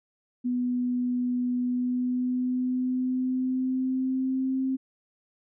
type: tone with pitch glide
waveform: sine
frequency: 247.3 to 263.5 Hz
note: B3 to C4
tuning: +3 to +12 cents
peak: -24 dBFS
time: 0.44-4.77 s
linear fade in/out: 20 ms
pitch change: +109 cents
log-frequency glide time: 1.61-4.62 s
effects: none